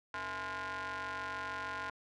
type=ring-modulated tone; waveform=sawtooth; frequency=192.8 Hz; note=G3; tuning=28 cents flat; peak=-31 dBFS; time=0.14-1.9 s; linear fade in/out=2 ms; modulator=1230 Hz; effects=low-pass 5000 Hz 12 dB/octave